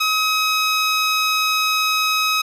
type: tone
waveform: 15% pulse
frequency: 1271 Hz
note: D#6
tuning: 36 cents sharp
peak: -10 dBFS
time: 0-2.42 s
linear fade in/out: 10 ms
effects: low-pass 12000 Hz 12 dB/octave